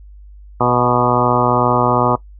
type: harmonic tone with a mistuned harmonic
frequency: 122.5 Hz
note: B2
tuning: 14 cents flat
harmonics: 1 / 2 / 3 / 4 / 5 / 6 / 7 / 8 / 9 / 10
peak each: -21 / -21 / -21 / -21 / -21 / -21 / -21 / -21 / -21 / -21 dBFS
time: 0.6-2.16 s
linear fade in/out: 10 ms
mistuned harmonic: 5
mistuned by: +16 cents
effects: noise-tail reverb RT60 0.1 s tail -19 dB re dry + added 50 Hz sine -36 dBFS peak until 2.39 s